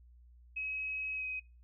sine tone with pitch glide, 2552 to 2524 Hz, D#7 to D#7, +43 to +24 cents, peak -35 dBFS, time 0.56-1.4 s, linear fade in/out 10 ms, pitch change -19 cents, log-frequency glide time 1.15-1.25 s, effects noise-tail reverb RT60 0.3 s tail -24 dB re dry + added 60 Hz sine -56 dBFS peak until 1.63 s

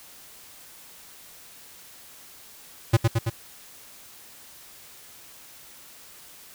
square tone with echo, 113.9 Hz, A#2, 40 cents flat, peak -14 dBFS, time 2.93-2.97 s, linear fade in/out 10 ms, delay 110 ms, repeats 3, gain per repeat -3 dB, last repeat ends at 3.3 s, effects white hiss -48 dBFS RMS until 6.54 s

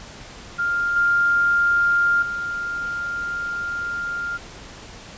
sine tone with level steps, 1400 Hz, F6, 4 cents sharp, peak -19 / -15 / -24 dBFS, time 0.58-4.38 s, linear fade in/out 20 ms, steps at 0.96 / 2.22 s, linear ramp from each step 5 ms, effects pink hiss -40 dBFS RMS until 5.17 s + resampled to 16000 Hz

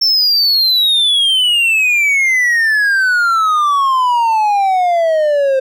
triangle exponential sweep, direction down, 5420 to 523.3 Hz, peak -8 dBFS, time 0.01-5.6 s, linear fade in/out 10 ms, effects none

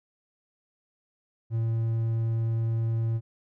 triangle tone, 113.7 Hz, A#2, 43 cents flat, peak -22 dBFS, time 1.5-3.21 s, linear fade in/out 50 ms, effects none

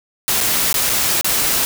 white noise with dropouts, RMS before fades -17 dBFS, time 0.28-1.65 s, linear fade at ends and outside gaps 0 ms, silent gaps 0.405-0.41 / 0.728-0.742 / 0.894-0.898 / 1.211-1.245 s, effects none

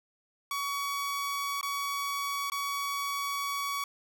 sawtooth tone with dropouts, 1128 Hz, C#6, 30 cents sharp, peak -27 dBFS, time 0.51-3.84 s, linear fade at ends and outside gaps 2 ms, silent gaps 1.612-1.629 / 2.5-2.519 s, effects none

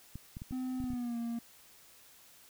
clicks, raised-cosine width 5 ms, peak -30 dBFS, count 8, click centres 0.156 / 0.369 / 0.419 / 0.51 / 0.803 / 0.84 / 0.904 / 0.935 s
triangle tone with pitch glide, 256.2 to 233.6 Hz, C4 to A#3, -36 to +4 cents, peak -32 dBFS, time 0.52-1.39 s, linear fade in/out 5 ms, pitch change -160 cents, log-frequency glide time 0.8-1.17 s
effects white hiss -59 dBFS RMS until 2.49 s

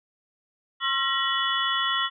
sine tone cluster, 1075 / 1356 / 1900 / 2983 / 3398 Hz, C6 / E6 / A#6 / F#7 / G#7, +47 / +49 / +33 / +13 / +39 cents, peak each -29 dBFS, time 0.8-2.1 s, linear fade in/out 50 ms, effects none

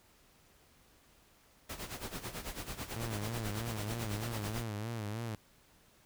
pink noise with tremolo, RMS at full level -40 dBFS, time 1.69-4.64 s, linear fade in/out 10 ms, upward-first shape sine, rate 9.1 Hz, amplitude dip 75%
sawtooth tone with vibrato, 110 Hz, A2, in tune, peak -33 dBFS, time 2.96-5.35 s, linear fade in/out 0 ms, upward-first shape sine, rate 3.2 Hz, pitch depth 120 cents each way
effects pink hiss -65 dBFS RMS until 6.05 s

